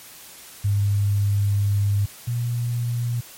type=tone pair in turn; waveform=sine; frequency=101.1 / 119.78 Hz; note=G#2 / A#2; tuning=-46 / +47 cents; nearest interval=minor third; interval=293 cents; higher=second; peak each=-17 / -21 dBFS; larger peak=first; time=0.64-2.06 / 2.27-3.21 s; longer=first; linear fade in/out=10 ms; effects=white hiss -43 dBFS RMS until 3.37 s + MP3 64 kbps